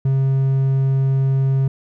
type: tone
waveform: triangle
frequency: 134.6 Hz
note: C3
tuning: 49 cents sharp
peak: -12 dBFS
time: 0.05-1.68 s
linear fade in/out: 5 ms
effects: none